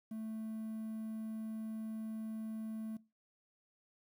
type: tone with quantisation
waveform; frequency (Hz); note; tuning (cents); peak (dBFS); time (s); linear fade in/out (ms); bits
triangle; 220; A3; 0; -38; 0.11-2.97; 5; 11
effects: noise-tail reverb RT60 0.3 s tail -21 dB re dry